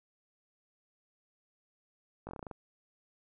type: slowing click train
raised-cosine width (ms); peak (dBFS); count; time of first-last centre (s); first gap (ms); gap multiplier
1; -28; 9; 2.27-2.512; 19; 1.13
effects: none